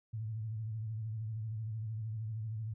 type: tone with vibrato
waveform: sine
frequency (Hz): 110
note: A2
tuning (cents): 0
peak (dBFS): -36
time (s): 0.13-2.74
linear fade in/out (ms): 10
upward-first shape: sine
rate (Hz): 13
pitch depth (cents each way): 69
effects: none